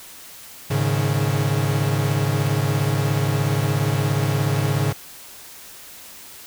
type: chord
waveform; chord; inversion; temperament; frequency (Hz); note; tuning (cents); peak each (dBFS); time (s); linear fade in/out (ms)
45% pulse; Ab suspended fourth; none; equal with one note detuned; 105.46 / 138.59 / 155.56; Ab2 / Db3 / Eb3; +27 / 0 / 0; -23 / -21 / -26; 0.7-4.93; 10
effects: white hiss -41 dBFS RMS until 6.46 s